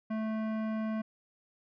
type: tone with hard clipping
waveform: sine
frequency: 219 Hz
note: A3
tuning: 8 cents flat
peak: -33 dBFS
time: 0.1-1.02 s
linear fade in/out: 10 ms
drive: 15 dB
effects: resampled to 11025 Hz